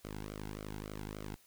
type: tone with flanger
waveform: sawtooth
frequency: 51.91 Hz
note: G#1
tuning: in tune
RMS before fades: -44 dBFS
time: 0.04-1.36 s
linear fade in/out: 5 ms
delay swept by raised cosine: 1.1 to 1.7 ms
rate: 3.5 Hz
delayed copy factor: -0.9
effects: white hiss -65 dBFS RMS until 1.46 s